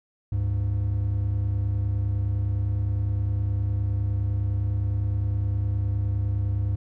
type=tone pair together; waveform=triangle; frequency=71.84 / 101.6 Hz; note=D2 / G#2; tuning=-38 / -38 cents; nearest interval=tritone; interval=600 cents; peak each=-26 / -21 dBFS; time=0.32-6.76 s; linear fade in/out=5 ms; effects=tanh soft clip ceiling -13 dBFS